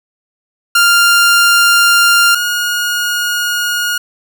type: tone pair in turn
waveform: sawtooth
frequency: 1396.9 / 1436.2 Hz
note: F6 / F6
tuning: 0 / +48 cents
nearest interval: unison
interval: 48 cents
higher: second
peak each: -3 / -10 dBFS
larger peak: first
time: 0.75-2.35 / 2.35-3.98 s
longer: second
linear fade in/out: 5 ms
effects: none